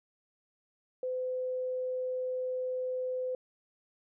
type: tone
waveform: sine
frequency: 509 Hz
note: C5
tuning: 48 cents flat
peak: -31 dBFS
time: 1.03-3.35 s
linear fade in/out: 2 ms
effects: none